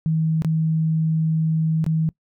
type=tone with dropouts; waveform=sine; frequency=159.6 Hz; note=D#3; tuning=44 cents sharp; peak=-17 dBFS; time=0.06-2.09 s; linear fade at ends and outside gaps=0 ms; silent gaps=0.421-0.447 / 1.842-1.864 s; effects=noise-tail reverb RT60 0.1 s tail -23 dB re dry